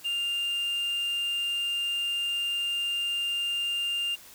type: tone with quantisation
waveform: triangle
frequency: 2800 Hz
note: F7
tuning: 4 cents sharp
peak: -25 dBFS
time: 0.04-4.16 s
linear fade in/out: 20 ms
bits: 8
effects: white hiss -50 dBFS RMS until 4.34 s